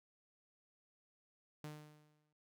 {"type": "tone with exponential decay", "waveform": "sawtooth", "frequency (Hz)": 151.1, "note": "D3", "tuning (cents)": 50, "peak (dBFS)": -40, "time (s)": [1.64, 2.33], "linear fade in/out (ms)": 2, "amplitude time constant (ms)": 150, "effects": []}